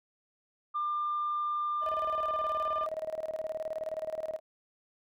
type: tone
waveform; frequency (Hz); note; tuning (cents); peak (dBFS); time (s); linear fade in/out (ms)
sine; 1196; D6; +31; -28; 0.74-2.87; 20
type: tone with tremolo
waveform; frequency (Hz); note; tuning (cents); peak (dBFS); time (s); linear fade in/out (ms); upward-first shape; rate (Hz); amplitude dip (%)
sine; 631; D#5; +24; -30; 1.81-4.4; 50; square; 19; 80
effects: tanh soft clip ceiling -25 dBFS